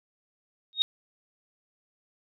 sine tone with exponential growth, 3729 Hz, A#7, in tune, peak -15 dBFS, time 0.73-0.82 s, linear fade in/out 0 ms, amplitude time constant 18 ms, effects none

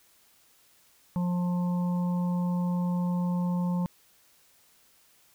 harmonic tone, 177.2 Hz, F3, 25 cents sharp, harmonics 1 / 3 / 5 / 6, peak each -25 / -41 / -40 / -46 dBFS, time 1.16-3.86 s, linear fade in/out 0 ms, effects white hiss -62 dBFS RMS until 5.34 s

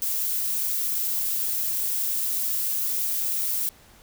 violet noise, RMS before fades -26 dBFS, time 0.02-3.69 s, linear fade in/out 0 ms, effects pink hiss -53 dBFS RMS until 4.02 s

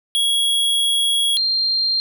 square / sine tone pair in turn, 3322 / 4185 Hz, G#7 / C8, 0 / 0 cents, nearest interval major third, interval 400 cents, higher second, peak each -16 dBFS, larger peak neither, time 0.15-1.37 / 1.37-2 s, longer first, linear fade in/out 0 ms, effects none

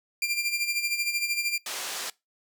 sawtooth tone with tremolo, 2382 Hz, D7, 24 cents sharp, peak -20 dBFS, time 0.22-1.58 s, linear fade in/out 2 ms, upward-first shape sine, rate 13 Hz, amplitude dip 65%
white low-pass noise, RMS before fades -34 dBFS, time 1.66-2.1 s, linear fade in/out 2 ms, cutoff 7800 Hz, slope 12 dB/octave
effects noise-tail reverb RT60 0.2 s tail -22 dB re dry + high-pass 400 Hz 12 dB/octave

